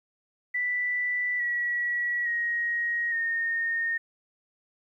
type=tone with pitch steps; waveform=sine; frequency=1975.5 / 1929.3 / 1884.1 / 1840 Hz; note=B6 / B6 / A#6 / A#6; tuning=0 / -41 / +18 / -23 cents; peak=-25 dBFS; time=0.54-3.98 s; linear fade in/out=10 ms; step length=860 ms; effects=11-bit